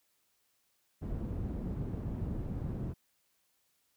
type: low-pass noise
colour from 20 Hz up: white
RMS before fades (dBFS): -37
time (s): 1.01-2.94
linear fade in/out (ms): 20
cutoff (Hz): 170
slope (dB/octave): 12
effects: white hiss -75 dBFS RMS until 3.96 s